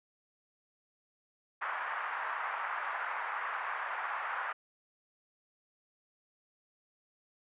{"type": "band-pass noise", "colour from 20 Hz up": "pink", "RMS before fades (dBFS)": -37, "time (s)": [1.61, 4.53], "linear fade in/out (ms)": 10, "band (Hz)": [900, 1800], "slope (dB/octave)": 24, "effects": ["resampled to 8000 Hz"]}